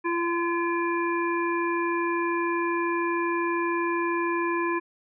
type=harmonic tone; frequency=341.6 Hz; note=F4; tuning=38 cents flat; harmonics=1 / 3 / 5 / 7; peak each=-26 / -28 / -33 / -35 dBFS; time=0.04-4.8 s; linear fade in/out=20 ms; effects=none